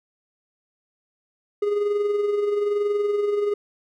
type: tone with amplitude modulation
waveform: triangle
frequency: 411.8 Hz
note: G#4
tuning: 15 cents flat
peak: -16 dBFS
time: 1.62-3.54 s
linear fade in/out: 5 ms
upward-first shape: sine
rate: 21.1 Hz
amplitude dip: 45%
effects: none